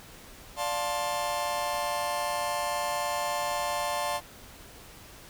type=chord; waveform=45% pulse; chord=D minor seventh; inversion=none; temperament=just; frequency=587.3 / 704.8 / 881 / 1057.2 Hz; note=D5 / F5 / A5 / C6; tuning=0 / +16 / +2 / +18 cents; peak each=-34 dBFS; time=0.56-4.21 s; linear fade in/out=50 ms; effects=pink hiss -49 dBFS RMS until 5.29 s